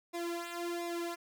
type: tone with flanger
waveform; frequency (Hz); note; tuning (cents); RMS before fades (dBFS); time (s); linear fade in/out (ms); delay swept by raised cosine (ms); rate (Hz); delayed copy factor
sawtooth; 343.6; F4; -28; -38; 0.13-1.16; 20; 0.65 to 2.75; 1.4; -0.95
effects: none